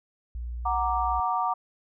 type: tone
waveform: sine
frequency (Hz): 59.4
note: A#1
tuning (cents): +33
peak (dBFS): -31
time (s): 0.35-1.2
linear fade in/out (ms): 0
type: chord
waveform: sine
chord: Gb augmented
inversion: none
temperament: equal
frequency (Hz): 740 / 932.3 / 1174.7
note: Gb5 / Bb5 / D6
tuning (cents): 0 / 0 / 0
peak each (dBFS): -28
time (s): 0.65-1.54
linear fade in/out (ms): 10
effects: none